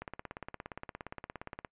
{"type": "click train", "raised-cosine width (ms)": 0.5, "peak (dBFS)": -25, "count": 29, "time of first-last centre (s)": [0.02, 1.648], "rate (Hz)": 17.2, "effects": ["noise-tail reverb RT60 0.1 s tail -25 dB re dry", "resampled to 8000 Hz"]}